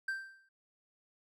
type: tone with exponential decay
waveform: triangle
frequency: 1568 Hz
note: G6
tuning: in tune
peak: -29 dBFS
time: 0.08-0.49 s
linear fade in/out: 5 ms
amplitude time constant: 89 ms
effects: none